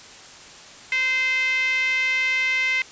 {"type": "tone with band-pass filter", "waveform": "5% pulse", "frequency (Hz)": 518, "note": "C5", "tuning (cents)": -17, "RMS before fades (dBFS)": -22, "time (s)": [0.92, 2.82], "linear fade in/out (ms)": 2, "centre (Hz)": 2200, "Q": 10, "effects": ["white hiss -43 dBFS RMS until 2.91 s", "resampled to 16000 Hz"]}